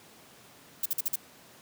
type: noise bursts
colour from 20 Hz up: violet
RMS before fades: -28 dBFS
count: 5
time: 0.83-1.158 s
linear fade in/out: 5 ms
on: 28 ms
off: 47 ms
effects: pink hiss -54 dBFS RMS until 1.61 s + high-pass 150 Hz 12 dB/octave